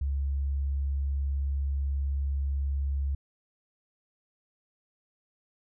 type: tone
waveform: sine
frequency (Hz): 69.3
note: C#2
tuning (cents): 0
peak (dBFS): -26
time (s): 0.01-3.15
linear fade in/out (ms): 5
effects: none